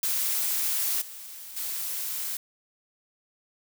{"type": "noise with level steps", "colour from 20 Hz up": "blue", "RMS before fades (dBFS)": [-27, -42, -32], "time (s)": [0.03, 2.37], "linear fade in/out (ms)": 2, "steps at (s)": [1.01, 1.56], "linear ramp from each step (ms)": 10, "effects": []}